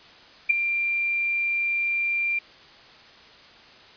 sine tone with ADSR envelope, 2376 Hz, D7, 20 cents sharp, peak -12 dBFS, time 0.49-2.39 s, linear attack 14 ms, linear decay 9 ms, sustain -10 dB, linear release 5 ms, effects white hiss -49 dBFS RMS until 3.96 s + resampled to 11025 Hz

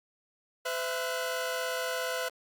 sawtooth tone cluster, 509 / 664 / 1470 Hz, C5 / E5 / F#6, -48 / +12 / -12 cents, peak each -30 / -32 / -33 dBFS, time 0.65-2.29 s, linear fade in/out 10 ms, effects Opus 48 kbps

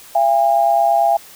sine tone pair together, 680 / 808.7 Hz, F5 / G#5, -46 / -46 cents, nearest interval minor third, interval 300 cents, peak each -14 dBFS, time 0.15-1.17 s, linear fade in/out 5 ms, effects white hiss -41 dBFS RMS until 1.35 s

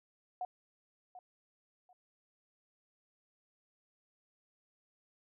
sine tone with echo, 729 Hz, F#5, 26 cents flat, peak -35 dBFS, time 0.41-0.45 s, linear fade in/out 2 ms, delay 740 ms, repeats 2, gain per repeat -13 dB, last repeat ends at 1.93 s, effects none

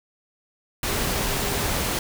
sine tone in noise, 405.1 Hz, G#4, 43 cents flat, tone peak -35 dBFS, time 0.88-1.66 s, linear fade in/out 2 ms, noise pink, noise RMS -25 dBFS, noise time 0.83-1.99 s, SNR -13 dB, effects none

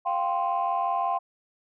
sine chord, F suspended second, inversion none, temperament equal, 698.5 / 784 / 1046.5 Hz, F5 / G5 / C6, 0 / 0 / 0 cents, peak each -27 dBFS, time 0.05-1.19 s, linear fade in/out 20 ms, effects tanh soft clip ceiling -17 dBFS

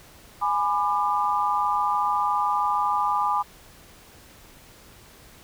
sine chord, G# diminished, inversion none, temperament just, 830.6 / 996.7 / 1196.1 Hz, G#5 / B5 / D6, 0 / +16 / +31 cents, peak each -25 dBFS, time 0.41-3.43 s, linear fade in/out 20 ms, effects pink hiss -50 dBFS RMS until 5.43 s

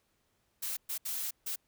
blue noise bursts at uneven times, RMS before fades -36 dBFS, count 4, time 0.62-0.77 / 0.89-0.98 / 1.05-1.31 / 1.46-1.56 s, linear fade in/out 10 ms, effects pink hiss -75 dBFS RMS until 1.67 s

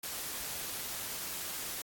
white noise, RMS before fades -39 dBFS, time 0.03-1.82 s, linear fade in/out 5 ms, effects AAC 64 kbps

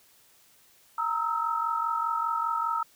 sine tone cluster, 927 / 1279 / 1324 Hz, A#5 / D#6 / E6, -10 / +47 / +7 cents, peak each -30 dBFS, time 0.98-2.83 s, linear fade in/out 5 ms, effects white hiss -60 dBFS RMS until 2.95 s

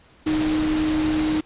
sine tone in noise, 310 Hz, D#4, 6 cents flat, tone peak -19 dBFS, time 0.26-1.41 s, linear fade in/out 10 ms, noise pink, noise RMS -29 dBFS, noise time 0.26-1.41 s, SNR +7 dB, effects pink hiss -53 dBFS RMS until 1.45 s + resampled to 8000 Hz

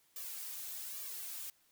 blue noise with flanger, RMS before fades -44 dBFS, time 0.16-1.5 s, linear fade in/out 2 ms, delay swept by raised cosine 1.7 to 3.3 ms, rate 1.2 Hz, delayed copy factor +1, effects white hiss -71 dBFS RMS until 1.71 s

